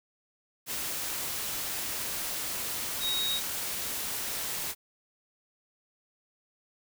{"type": "tone in noise", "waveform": "sine", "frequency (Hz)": 3785, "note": "A#7", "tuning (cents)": 26, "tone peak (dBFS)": -28, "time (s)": [3, 3.41], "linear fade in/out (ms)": 50, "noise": "white", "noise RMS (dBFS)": -34, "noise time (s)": [0.66, 4.75], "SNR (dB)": 3, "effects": []}